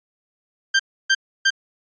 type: tone bursts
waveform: sawtooth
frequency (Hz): 1576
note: G6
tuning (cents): +9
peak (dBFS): -10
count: 3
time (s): 0.74-1.505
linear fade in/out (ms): 10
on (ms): 55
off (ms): 300
effects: resampled to 16000 Hz